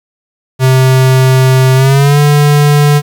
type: tone with pitch glide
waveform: square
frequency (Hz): 130.5 to 146.48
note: C3 to D3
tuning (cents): -4 to -4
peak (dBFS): -5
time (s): 0.59-3.02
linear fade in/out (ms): 50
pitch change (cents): +200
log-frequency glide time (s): 1.75-2.19
effects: 7-bit